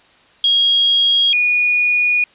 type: tone pair in turn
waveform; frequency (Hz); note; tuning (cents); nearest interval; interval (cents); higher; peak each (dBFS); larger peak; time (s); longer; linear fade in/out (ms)
sine; 3276 / 2454; G#7 / D#7; -24 / -25; perfect fourth; 501; first; -10 / -12; first; 0.44-1.33 / 1.33-2.24; second; 2
effects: white hiss -50 dBFS RMS until 2.34 s + resampled to 8000 Hz